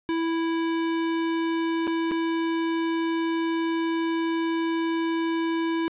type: tone with dropouts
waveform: square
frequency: 329.6 Hz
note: E4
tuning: in tune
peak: -24 dBFS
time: 0.09-5.88 s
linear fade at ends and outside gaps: 0 ms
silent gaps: 1.87-1.876 / 2.112-2.117 s
effects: resampled to 8000 Hz + 10-bit